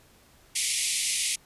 white band-pass noise, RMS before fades -28 dBFS, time 0.55-1.36 s, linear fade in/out 10 ms, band 2000 to 11000 Hz, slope 96 dB/octave, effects pink hiss -58 dBFS RMS until 1.45 s + resampled to 32000 Hz

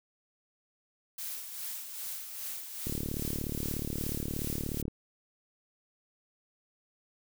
blue noise with tremolo, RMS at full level -38 dBFS, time 1.18-4.82 s, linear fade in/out 5 ms, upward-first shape sine, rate 2.5 Hz, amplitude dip 50%
click train, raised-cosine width 3 ms, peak -22 dBFS, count 75, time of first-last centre 2.87-4.881 s, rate 36.8 Hz
effects none

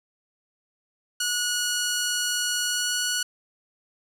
10% pulse tone with pitch glide, 1457 to 1466.3 Hz, F#6 to F#6, -27 to -16 cents, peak -15 dBFS, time 1.2-3.23 s, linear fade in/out 5 ms, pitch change +11 cents, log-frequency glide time 2.64-3.01 s, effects none

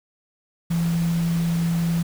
sine tone in noise, 168.2 Hz, E3, 35 cents sharp, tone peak -19 dBFS, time 0.7-2.03 s, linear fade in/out 10 ms, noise pink, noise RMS -36 dBFS, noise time 0.7-2.03 s, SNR +14 dB, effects none

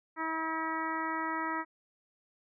harmonic tone, 321.3 Hz, E4, 44 cents flat, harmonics 1 / 2 / 3 / 4 / 5 / 6 / 7, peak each -38 / -45 / -36 / -37 / -43 / -39 / -48 dBFS, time 0.16-1.65 s, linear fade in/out 50 ms, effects none

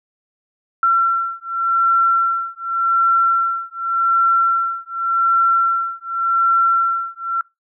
sine beating tone pair, 1356 / 1356.87 Hz, E6 / E6, +49 / +50 cents, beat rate 0.87 Hz, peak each -17 dBFS, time 0.83-7.41 s, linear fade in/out 2 ms, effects noise-tail reverb RT60 0.2 s tail -23 dB re dry

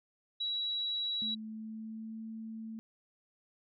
sine tone, 3896 Hz, B7, 24 cents flat, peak -32 dBFS, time 0.4-1.35 s, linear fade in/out 10 ms
sine tone with pitch glide, 218.3 to 222.4 Hz, A3 to A3, -13 to +19 cents, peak -40 dBFS, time 1.22-2.79 s, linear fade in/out 0 ms, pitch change +32 cents, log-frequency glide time 1.42-2.23 s
effects none

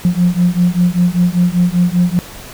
sine beating tone pair, 174.61 / 179.71 Hz, F3 / F3, 0 / +50 cents, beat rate 5.1 Hz, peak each -12 dBFS, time 0.05-2.19 s, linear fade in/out 0 ms, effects tanh soft clip ceiling -3 dBFS + pink hiss -33 dBFS RMS until 2.53 s

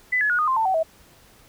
sine tone with pitch steps, 2000 / 1701.3 / 1447.3 / 1231.1 / 1047.3 / 890.9 / 757.9 / 644.7 Hz, B6 / G#6 / F#6 / D#6 / C6 / A5 / F#5 / E5, +21 / +41 / -39 / -19 / +1 / +21 / +41 / -39 cents, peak -18 dBFS, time 0.12-0.832 s, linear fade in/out 10 ms, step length 89 ms, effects pink hiss -53 dBFS RMS until 1.48 s

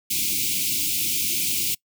white band-stop noise, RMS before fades -24 dBFS, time 0.1-1.75 s, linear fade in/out 10 ms, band 370 to 2200 Hz, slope 96 dB/octave, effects noise-tail reverb RT60 0.1 s tail -24 dB re dry + high-pass 80 Hz 12 dB/octave

